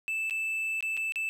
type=tone with dropouts; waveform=triangle; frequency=2637 Hz; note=E7; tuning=in tune; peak=-27 dBFS; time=0.08-1.29 s; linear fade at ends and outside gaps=0 ms; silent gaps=0.298-0.308 / 0.807-0.826 / 0.968-0.974 / 1.122-1.158 s; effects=none